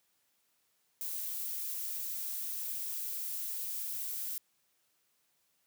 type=noise; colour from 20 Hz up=violet; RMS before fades=-38 dBFS; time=1.01-4.38 s; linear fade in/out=0 ms; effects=white hiss -75 dBFS RMS until 5.66 s + high-pass 80 Hz 12 dB/octave